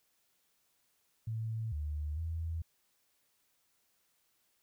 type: tone with pitch steps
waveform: sine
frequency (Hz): 111.7 / 74.9 / 81.9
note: A2 / D2 / E2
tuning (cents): +27 / +35 / -11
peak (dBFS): -34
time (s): 1.27-2.62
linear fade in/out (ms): 5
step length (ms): 450
effects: white hiss -75 dBFS RMS until 4.62 s